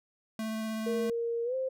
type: tone with vibrato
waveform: square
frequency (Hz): 220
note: A3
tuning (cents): 0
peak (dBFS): -33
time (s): 0.39-1.1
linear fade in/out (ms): 2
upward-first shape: sine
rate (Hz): 16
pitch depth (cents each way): 9
type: tone with pitch glide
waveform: sine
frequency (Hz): 466.2 to 523.3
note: A#4 to C5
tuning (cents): 0 to 0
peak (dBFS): -29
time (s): 0.86-1.69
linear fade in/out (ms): 10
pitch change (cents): +200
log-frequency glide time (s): 1.44-1.55
effects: none